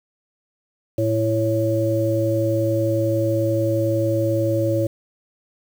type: harmonic tone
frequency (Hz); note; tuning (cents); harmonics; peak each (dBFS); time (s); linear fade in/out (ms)
111.1; A2; +17; 1 / 3 / 5; -22 / -22 / -21; 0.98-4.87; 5
effects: 7-bit